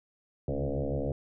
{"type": "tone with frequency modulation", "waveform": "sine", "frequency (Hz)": 207.7, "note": "G#3", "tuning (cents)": 0, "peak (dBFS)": -28, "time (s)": [0.48, 1.12], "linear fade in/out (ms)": 2, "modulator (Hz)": 70.3, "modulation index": 5.6, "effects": []}